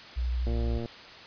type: tone with vibrato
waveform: sine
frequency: 61.1 Hz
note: B1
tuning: 18 cents flat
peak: -26 dBFS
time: 0.16-0.79 s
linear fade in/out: 20 ms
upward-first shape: triangle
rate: 12 Hz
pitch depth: 39 cents each way
type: click train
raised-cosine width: 2 ms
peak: -23 dBFS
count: 46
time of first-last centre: 0.47-0.858 s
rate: 116 Hz
effects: white hiss -46 dBFS RMS until 1.26 s + resampled to 11025 Hz